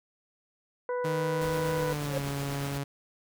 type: harmonic tone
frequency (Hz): 493.9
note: B4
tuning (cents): 0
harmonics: 1 / 2 / 3 / 4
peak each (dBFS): -29 / -36 / -42 / -49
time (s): 0.89-1.93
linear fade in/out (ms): 2
type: tone with pitch glide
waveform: sawtooth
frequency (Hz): 155.56 to 140.2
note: D#3 to C#3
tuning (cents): 0 to +20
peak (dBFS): -27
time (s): 1.04-2.84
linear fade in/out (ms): 10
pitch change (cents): -180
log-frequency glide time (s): 1.73-2.22
type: noise with tremolo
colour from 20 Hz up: pink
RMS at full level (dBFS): -40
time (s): 1.41-2.78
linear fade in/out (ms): 5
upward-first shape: sine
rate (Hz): 8.3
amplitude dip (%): 30
type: tone with exponential growth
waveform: triangle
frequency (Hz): 542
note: C#5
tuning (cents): -39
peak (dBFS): -23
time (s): 2.04-2.18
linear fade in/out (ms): 5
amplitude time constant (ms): 30
effects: none